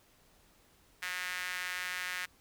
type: tone with high-pass filter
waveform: sawtooth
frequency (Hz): 181.3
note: F#3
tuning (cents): -35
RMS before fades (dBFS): -38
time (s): 1.02-2.26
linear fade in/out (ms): 10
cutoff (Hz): 1800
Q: 2.6
effects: pink hiss -65 dBFS RMS until 2.4 s